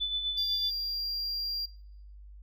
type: tone with tremolo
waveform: sine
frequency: 3497 Hz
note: A7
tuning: 11 cents flat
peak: -27 dBFS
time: 0-0.71 s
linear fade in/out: 20 ms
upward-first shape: sine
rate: 8 Hz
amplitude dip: 50%
type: tone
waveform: triangle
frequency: 4765 Hz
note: D8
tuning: 24 cents sharp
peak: -30 dBFS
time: 0.37-1.66 s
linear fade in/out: 10 ms
effects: noise-tail reverb RT60 0.9 s tail -24 dB re dry + added 50 Hz sine -46 dBFS peak until 2.42 s